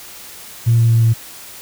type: tone with pitch steps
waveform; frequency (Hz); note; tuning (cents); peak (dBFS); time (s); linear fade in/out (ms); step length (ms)
sine; 116.54 / 115.67 / 114.8 / 113.94; A#2 / A#2 / A#2 / A#2; 0 / -13 / -26 / -39; -8; 0.66-1.14; 20; 120
effects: tanh soft clip ceiling -5 dBFS + white hiss -36 dBFS RMS until 1.61 s